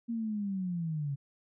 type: linear sweep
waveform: sine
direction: down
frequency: 235.5 to 136.2 Hz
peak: -31 dBFS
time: 0.08-1.16 s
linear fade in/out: 20 ms
effects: none